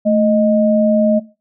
sine tone pair together, 219.7 / 621 Hz, A3 / D#5, -2 / -3 cents, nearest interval octave + tritone, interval 1799 cents, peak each -13 dBFS, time 0.05-1.2 s, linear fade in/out 20 ms, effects noise-tail reverb RT60 0.3 s tail -19 dB re dry

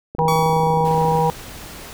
click train, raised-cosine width 2 ms, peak -17 dBFS, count 31, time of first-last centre 0.15-1.188 s, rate 28.9 Hz
harmonic tone, 160 Hz, D#3, 49 cents sharp, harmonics 1 / 3 / 5 / 6, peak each -20 / -20 / -20 / -20 dBFS, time 0.19-1.3 s, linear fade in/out 0 ms
sawtooth tone with exponential decay, 1130 Hz, C#6, 33 cents sharp, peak -17 dBFS, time 0.28-1.43 s, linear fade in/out 2 ms, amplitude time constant 250 ms
pink noise, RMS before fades -36 dBFS, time 0.85-1.93 s, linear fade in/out 0 ms
effects none

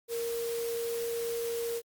sine tone in noise, 466.2 Hz, A#4, in tune, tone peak -31 dBFS, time 0.08-1.82 s, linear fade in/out 50 ms, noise white, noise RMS -42 dBFS, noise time 0.08-1.82 s, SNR +8 dB, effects Opus 48 kbps

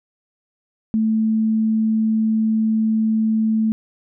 sine tone, 220 Hz, A3, in tune, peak -15 dBFS, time 0.94-3.72 s, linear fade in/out 0 ms, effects none

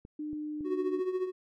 clicks, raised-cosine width 3 ms, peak -34 dBFS, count 3, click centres 0.051 / 0.331 / 0.608 s
sine tone with pitch glide, 301.8 to 299.5 Hz, D4 to D4, +47 to +34 cents, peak -34 dBFS, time 0.19-1 s, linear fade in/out 5 ms, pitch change -13 cents, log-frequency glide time 0.51-0.7 s
triangle tone with tremolo, 370 Hz, F#4, in tune, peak -24 dBFS, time 0.64-1.32 s, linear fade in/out 50 ms, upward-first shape triangle, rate 14 Hz, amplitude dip 75%
effects none

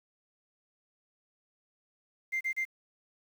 sine tone bursts, 2093 Hz, C7, in tune, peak -27 dBFS, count 3, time 2.32-2.653 s, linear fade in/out 20 ms, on 89 ms, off 33 ms, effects tanh soft clip ceiling -26 dBFS + 9-bit

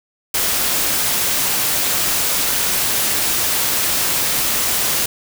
white noise, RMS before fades -18 dBFS, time 0.34-5.06 s, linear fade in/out 5 ms, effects none

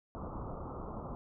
pink low-pass noise, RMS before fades -42 dBFS, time 0.15-1.15 s, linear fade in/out 0 ms, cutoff 1300 Hz, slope 96 dB/octave, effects none

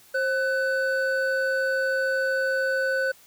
triangle tone pair together, 531 / 1500 Hz, C5 / F#6, +25 / +23 cents, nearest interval octave + tritone, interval 1798 cents, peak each -23 dBFS, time 0.14-3.12 s, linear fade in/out 10 ms, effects white hiss -54 dBFS RMS until 3.26 s

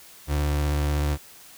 35% pulse tone with vibrato, 73.42 Hz, D2, in tune, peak -20 dBFS, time 0.27-1.18 s, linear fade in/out 50 ms, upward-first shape sine, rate 16 Hz, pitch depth 21 cents each way, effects white hiss -48 dBFS RMS until 1.57 s

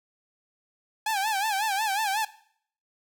sawtooth tone with vibrato, 827 Hz, G#5, 8 cents flat, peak -21 dBFS, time 1.06-2.25 s, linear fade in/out 5 ms, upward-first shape sine, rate 5.5 Hz, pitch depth 130 cents each way, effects noise-tail reverb RT60 0.6 s tail -18 dB re dry

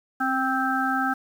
harmonic tone with a mistuned harmonic, 261.6 Hz, C4, in tune, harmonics 1 / 3 / 5 / 6, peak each -27 / -27 / -27 / -27 dBFS, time 0.2-1.14 s, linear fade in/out 10 ms, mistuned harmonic 1, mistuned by +20 cents, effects 8-bit

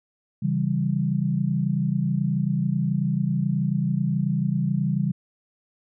sine chord, C# diminished, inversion none, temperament equal with one note detuned, 137.55 / 164.81 / 196 Hz, C#3 / E3 / G3, -13 / 0 / 0 cents, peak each -25 dBFS, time 0.42-5.12 s, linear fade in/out 10 ms, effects none

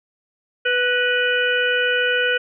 harmonic tone with a mistuned harmonic, 493.9 Hz, B4, in tune, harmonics 1 / 3 / 4 / 5 / 6, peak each -22 / -19 / -31 / -26 / -25 dBFS, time 0.65-2.38 s, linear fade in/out 10 ms, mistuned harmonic 4, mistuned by -55 cents, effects none

